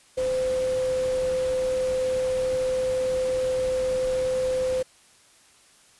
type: tone in noise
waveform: sine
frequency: 514 Hz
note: C5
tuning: 31 cents flat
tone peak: -22 dBFS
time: 0.17-4.83 s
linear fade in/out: 10 ms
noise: pink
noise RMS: -38 dBFS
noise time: 0.17-4.83 s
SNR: +13 dB
effects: white hiss -56 dBFS RMS until 5.99 s + resampled to 24000 Hz